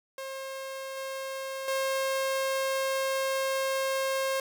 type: tone with level steps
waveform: sawtooth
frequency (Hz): 535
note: C5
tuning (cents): +38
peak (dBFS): -32 / -30 / -23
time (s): 0.18-4.4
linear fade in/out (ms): 2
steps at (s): 0.97 / 1.68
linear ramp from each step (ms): 2
effects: none